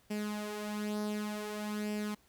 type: tone with flanger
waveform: sawtooth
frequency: 210 Hz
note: G#3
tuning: 19 cents sharp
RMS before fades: -37 dBFS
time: 0.1-2.15 s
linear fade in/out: 10 ms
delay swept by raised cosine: 0.38 to 4.58 ms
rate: 0.55 Hz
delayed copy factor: +0.6
effects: pink hiss -67 dBFS RMS until 2.28 s

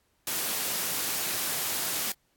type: high-pass noise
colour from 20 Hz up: white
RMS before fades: -30 dBFS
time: 0.27-2.12 s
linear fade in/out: 2 ms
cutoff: 110 Hz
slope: 12 dB/octave
effects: pink hiss -71 dBFS RMS until 2.36 s + AAC 64 kbps

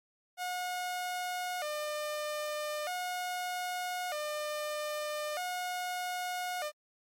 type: tone with vibrato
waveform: sawtooth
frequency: 659.3 Hz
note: E5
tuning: in tune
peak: -30 dBFS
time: 0.37-6.72 s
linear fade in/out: 50 ms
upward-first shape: square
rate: 0.4 Hz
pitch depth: 160 cents each way
effects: MP3 64 kbps

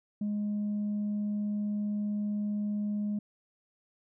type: tone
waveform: sine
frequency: 207.7 Hz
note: G#3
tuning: in tune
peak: -27 dBFS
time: 0.21-3.19 s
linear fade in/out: 5 ms
effects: tanh soft clip ceiling -27 dBFS

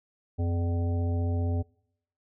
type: harmonic tone with a mistuned harmonic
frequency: 84.7 Hz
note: E2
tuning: 48 cents sharp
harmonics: 1 / 3 / 5 / 7 / 9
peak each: -25 / -35 / -39 / -42 / -44 dBFS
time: 0.38-1.63 s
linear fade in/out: 20 ms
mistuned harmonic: 1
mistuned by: +100 cents
effects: noise-tail reverb RT60 0.7 s tail -24 dB re dry

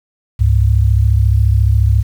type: tone pair together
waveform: sine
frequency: 68.81 / 103.1 Hz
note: C#2 / G#2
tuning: -12 / -12 cents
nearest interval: perfect fifth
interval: 700 cents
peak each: -11 dBFS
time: 0.39-2.03 s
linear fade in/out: 20 ms
effects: 7-bit

